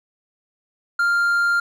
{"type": "tone", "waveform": "triangle", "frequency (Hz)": 1396.9, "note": "F6", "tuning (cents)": 0, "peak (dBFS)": -14, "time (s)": [0.99, 1.6], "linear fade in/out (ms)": 5, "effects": []}